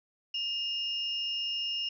sine tone pair together, 2834 / 5321 Hz, F7 / E8, +25 / +15 cents, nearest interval major seventh, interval 1090 cents, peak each -31 / -38 dBFS, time 0.34-1.89 s, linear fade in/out 5 ms, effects none

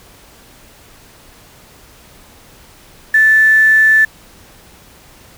sine tone with quantisation, 1755 Hz, A6, 5 cents flat, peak -6 dBFS, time 3.14-4.05 s, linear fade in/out 5 ms, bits 5, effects pink hiss -43 dBFS RMS until 5.37 s

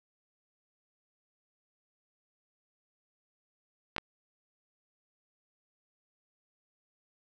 clicks, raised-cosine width 0.3 ms, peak -15 dBFS, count 2, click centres 3.964 / 3.982 s, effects none

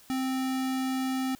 square tone, 261.6 Hz, C4, in tune, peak -28 dBFS, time 0.1-1.35 s, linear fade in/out 0 ms, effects white hiss -56 dBFS RMS until 1.39 s

